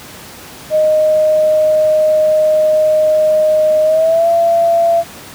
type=tone with pitch glide; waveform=sine; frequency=619 to 675 Hz; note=D#5 to E5; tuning=-9 to +41 cents; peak=-8 dBFS; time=0.7-5.04 s; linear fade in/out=50 ms; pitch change=+150 cents; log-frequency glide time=3.83-4.27 s; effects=pink hiss -33 dBFS RMS until 5.34 s + high-pass 100 Hz 12 dB/octave